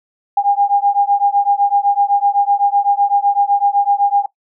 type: beating tone pair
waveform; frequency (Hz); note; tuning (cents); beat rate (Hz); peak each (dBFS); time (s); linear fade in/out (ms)
sine; 804 / 811.9; G5 / G#5; +44 / -39; 7.9; -14; 0.37-4.26; 5
effects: noise-tail reverb RT60 0.1 s tail -19 dB re dry